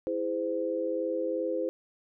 sine chord, E augmented, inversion none, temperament just, 329.6 / 412 / 515 Hz, E4 / G#4 / B#4, 0 / -14 / -28 cents, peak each -33 / -35 / -30 dBFS, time 0.07-1.69 s, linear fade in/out 0 ms, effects none

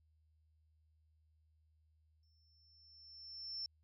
sine tone with exponential growth, 5370 Hz, E8, 31 cents sharp, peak -39 dBFS, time 2.23-3.66 s, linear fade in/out 1 ms, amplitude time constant 310 ms, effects added 78 Hz sine -70 dBFS peak until 3.83 s

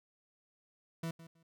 40% pulse tone with echo, 164.81 Hz, E3, in tune, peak -35 dBFS, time 1.03-1.11 s, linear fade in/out 5 ms, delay 160 ms, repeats 2, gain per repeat -15 dB, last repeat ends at 1.43 s, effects none

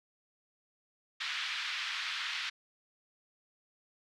white band-pass noise, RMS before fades -37 dBFS, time 1.2-2.5 s, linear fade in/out 10 ms, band 1300 to 3900 Hz, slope 24 dB/octave, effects none

